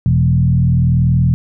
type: tone with frequency modulation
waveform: sine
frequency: 127.2 Hz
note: C3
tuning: 48 cents flat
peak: -9 dBFS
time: 0.06-1.34 s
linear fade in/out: 0 ms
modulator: 40.7 Hz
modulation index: 1.1
effects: none